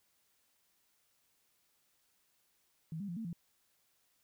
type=tone with pitch steps; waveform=sine; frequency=160.5 / 201.4 / 172 / 224.7 / 170.4 Hz; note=E3 / G3 / F3 / A3 / F3; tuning=-46 / +47 / -26 / +37 / -42 cents; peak=-38 dBFS; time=2.92-3.33 s; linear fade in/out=2 ms; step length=82 ms; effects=white hiss -75 dBFS RMS until 4.23 s